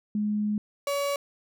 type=tone pair in turn; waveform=sine / 35% pulse; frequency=209.8 / 565.6 Hz; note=G#3 / C#5; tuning=+18 / +35 cents; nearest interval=octave + perfect fourth; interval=1717 cents; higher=second; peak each=-24 dBFS; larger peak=neither; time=0.15-0.58 / 0.87-1.16 s; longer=first; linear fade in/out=2 ms; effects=none